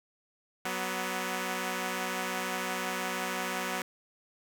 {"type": "tone pair together", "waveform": "5% pulse", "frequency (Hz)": [186.63, 246.9], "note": ["F#3", "B3"], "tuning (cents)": [15, 0], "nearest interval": "perfect fourth", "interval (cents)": 485, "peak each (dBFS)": -23, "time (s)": [0.65, 3.82], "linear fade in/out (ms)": 2, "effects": []}